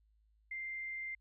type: tone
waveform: sine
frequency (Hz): 2093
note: C7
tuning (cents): 0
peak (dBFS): -39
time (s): 0.51-1.15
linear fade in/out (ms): 5
effects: added 53 Hz sine -68 dBFS peak until 1.2 s